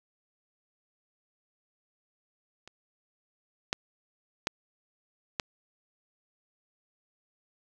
clicks, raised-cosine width 0.2 ms, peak -29 / -10 / -10 / -11 dBFS, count 4, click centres 2.676 / 3.729 / 4.471 / 5.398 s, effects none

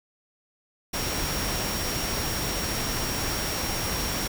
sine tone in noise, 5588 Hz, F8, in tune, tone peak -34 dBFS, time 0.93-4.28 s, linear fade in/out 10 ms, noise pink, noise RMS -29 dBFS, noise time 0.93-4.28 s, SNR -8 dB, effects none

